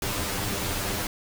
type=noise with comb filter; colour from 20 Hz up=pink; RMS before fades=-29 dBFS; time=0.02-1.07 s; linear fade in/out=2 ms; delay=10 ms; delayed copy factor=+0.85; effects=none